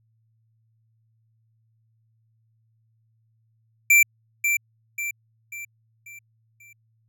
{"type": "tone with echo", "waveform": "square", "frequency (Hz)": 2349, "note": "D7", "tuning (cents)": 0, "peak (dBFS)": -13, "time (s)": [3.9, 4.03], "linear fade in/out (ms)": 5, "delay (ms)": 540, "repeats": 5, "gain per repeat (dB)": -7, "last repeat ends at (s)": 6.73, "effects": ["added 112 Hz sine -63 dBFS peak until 7.08 s"]}